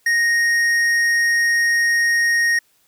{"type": "tone with tanh clipping", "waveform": "sine", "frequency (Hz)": 1864.7, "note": "A#6", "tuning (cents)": 0, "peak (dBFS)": -16, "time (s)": [0.06, 2.59], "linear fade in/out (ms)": 5, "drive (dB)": 11, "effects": ["white hiss -60 dBFS RMS until 2.87 s"]}